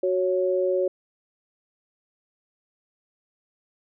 sine tone pair together, 370 / 554.4 Hz, F#4 / C#5, 0 / 0 cents, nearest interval perfect fifth, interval 700 cents, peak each -23 dBFS, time 0.03-0.88 s, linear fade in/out 5 ms, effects none

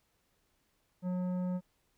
sine tone with tanh clipping, 181.3 Hz, F#3, 35 cents flat, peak -33 dBFS, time 1.02-1.61 s, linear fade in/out 50 ms, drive 11 dB, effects pink hiss -75 dBFS RMS until 1.97 s

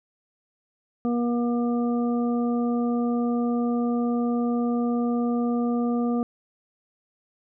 harmonic tone, 238.9 Hz, A#3, 43 cents sharp, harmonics 1 / 2 / 3 / 5, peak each -22 / -30 / -34 / -38 dBFS, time 1.05-6.23 s, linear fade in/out 0 ms, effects none

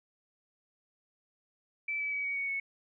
sine tone with pitch steps, 2319 / 2296 / 2274 / 2252 / 2230 / 2208 Hz, D7 / D7 / C#7 / C#7 / C#7 / C#7, -22 / -40 / +44 / +27 / +10 / -7 cents, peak -31 dBFS, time 1.88-2.6 s, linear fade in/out 5 ms, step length 120 ms, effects none

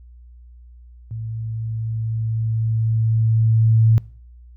sine tone with level ramp, 112 Hz, A2, 31 cents sharp, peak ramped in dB -26 to -10 dBFS, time 1.11-3.98 s, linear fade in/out 0 ms, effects noise-tail reverb RT60 0.5 s tail -23 dB re dry + added 60 Hz sine -41 dBFS peak until 4.56 s

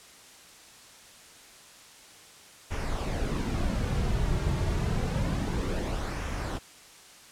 brown noise with flanger, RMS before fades -29 dBFS, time 2.7-6.59 s, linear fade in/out 20 ms, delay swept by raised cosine 0.23 to 4.03 ms, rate 0.28 Hz, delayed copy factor -0.5, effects white hiss -51 dBFS RMS until 7.31 s + low-pass 9000 Hz 12 dB/octave

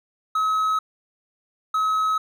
triangle tone pair in turn, 1281 / 1281 Hz, E6 / E6, -50 / -50 cents, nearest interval unison, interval 0 cents, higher neither, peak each -17 dBFS, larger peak neither, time 0.35-0.79 / 1.74-2.18 s, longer neither, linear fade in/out 5 ms, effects none

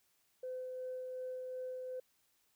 sine tone with tremolo, 510 Hz, C5, 44 cents flat, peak -38 dBFS, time 0.43-2 s, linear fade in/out 5 ms, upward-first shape sine, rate 2.7 Hz, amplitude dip 25%, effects tanh soft clip ceiling -35 dBFS + white hiss -75 dBFS RMS until 2.55 s

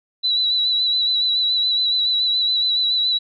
sine tone with vibrato, 3951 Hz, B7, in tune, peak -16 dBFS, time 0.23-3.19 s, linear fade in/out 20 ms, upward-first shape sine, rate 7.1 Hz, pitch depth 35 cents each way, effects none

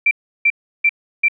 sine tone bursts, 2349 Hz, D7, in tune, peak -10 dBFS, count 4, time 0.06-1.284 s, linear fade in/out 5 ms, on 51 ms, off 340 ms, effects none

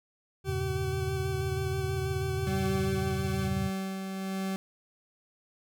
sine chord, E diminished seventh, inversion none, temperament equal, 82.41 / 98 / 116.54 / 138.59 Hz, E2 / G2 / Bb2 / Db3, 0 / 0 / 0 / 0 cents, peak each -35 / -38 / -37 / -34 dBFS, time 0.44-3.71 s, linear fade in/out 50 ms
40% pulse tone with vibrato, 382.3 Hz, G4, 43 cents flat, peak -32 dBFS, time 0.44-3.5 s, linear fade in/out 50 ms, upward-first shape square, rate 6.2 Hz, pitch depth 13 cents each way
40% pulse tone with tremolo, 191.7 Hz, G3, 38 cents flat, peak -29 dBFS, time 2.47-4.56 s, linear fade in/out 0 ms, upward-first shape sine, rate 1.1 Hz, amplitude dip 40%
effects none

